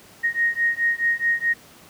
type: beating tone pair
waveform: sine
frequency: 1864.7 / 1869.4 Hz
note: A#6 / A#6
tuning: 0 / +4 cents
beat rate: 4.7 Hz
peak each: -22 dBFS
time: 0.23-1.54 s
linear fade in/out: 20 ms
effects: pink hiss -48 dBFS RMS until 1.89 s + high-pass 100 Hz 12 dB/octave